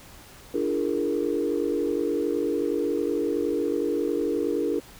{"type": "chord", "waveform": "sine", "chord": "Bb dominant seventh", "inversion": "first", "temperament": "equal with one note detuned", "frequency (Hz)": [293.7, 341.8, 415.3, 466.2], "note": ["D4", "F4", "Ab4", "Bb4"], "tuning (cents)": [0, -37, 0, 0], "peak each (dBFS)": -28, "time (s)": [0.54, 4.8], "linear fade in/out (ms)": 5, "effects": ["tanh soft clip ceiling -13 dBFS", "pink hiss -48 dBFS RMS until 4.99 s"]}